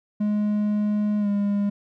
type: tone with pitch glide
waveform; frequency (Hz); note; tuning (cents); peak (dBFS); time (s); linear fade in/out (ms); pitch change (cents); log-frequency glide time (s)
triangle; 209.1 to 202.9; G#3 to G#3; +12 to -40; -18; 0.2-1.7; 10; -52; 1.19-1.28
effects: none